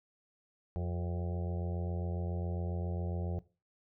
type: harmonic tone with a mistuned harmonic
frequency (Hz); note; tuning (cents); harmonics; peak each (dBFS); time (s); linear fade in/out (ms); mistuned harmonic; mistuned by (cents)
87.31; F2; 0; 1 / 2 / 4 / 5 / 6 / 7 / 8 / 9; -34 / -40 / -46 / -48 / -50 / -51 / -52 / -53; 0.76-3.39; 0; 4; +29
effects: noise-tail reverb RT60 0.3 s tail -17 dB re dry